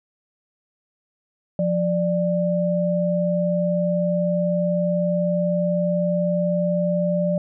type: tone pair together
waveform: sine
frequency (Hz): 176 / 592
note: F3 / D5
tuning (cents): +14 / +14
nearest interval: octave + major sixth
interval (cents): 2100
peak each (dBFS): -21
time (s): 1.59-7.38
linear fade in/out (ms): 2
effects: none